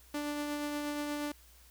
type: tone with tremolo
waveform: sawtooth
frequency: 293.7 Hz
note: D4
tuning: in tune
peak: -29 dBFS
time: 0.14-1.32 s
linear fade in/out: 5 ms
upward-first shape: triangle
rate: 8.4 Hz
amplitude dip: 30%
effects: added 60 Hz sine -59 dBFS peak until 1.7 s + white hiss -61 dBFS RMS until 1.7 s